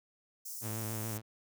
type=high-pass noise; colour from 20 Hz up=white; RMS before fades=-43 dBFS; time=0.45-1.18 s; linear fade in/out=10 ms; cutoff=5300 Hz; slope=48 dB/octave
type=tone with vibrato; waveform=sawtooth; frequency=110 Hz; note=A2; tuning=in tune; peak=-33 dBFS; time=0.61-1.22 s; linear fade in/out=50 ms; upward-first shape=square; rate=6.9 Hz; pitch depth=38 cents each way
effects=none